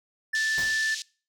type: tone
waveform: triangle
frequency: 1760 Hz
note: A6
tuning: in tune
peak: -22 dBFS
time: 0.33-0.95 s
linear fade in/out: 10 ms
type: band-pass noise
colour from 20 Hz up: white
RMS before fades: -35 dBFS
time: 0.35-1.02 s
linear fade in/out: 0 ms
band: 3100 to 6200 Hz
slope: 24 dB/octave
type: noise with exponential decay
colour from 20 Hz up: pink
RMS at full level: -35 dBFS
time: 0.58-0.9 s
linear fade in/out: 0 ms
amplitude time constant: 69 ms
effects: noise-tail reverb RT60 0.4 s tail -23 dB re dry